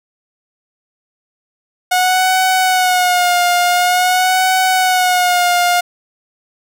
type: tone with vibrato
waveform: sawtooth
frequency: 728 Hz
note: F#5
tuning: 28 cents flat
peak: -7 dBFS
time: 1.91-5.81 s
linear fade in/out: 10 ms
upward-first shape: sine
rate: 0.47 Hz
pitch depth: 50 cents each way
effects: none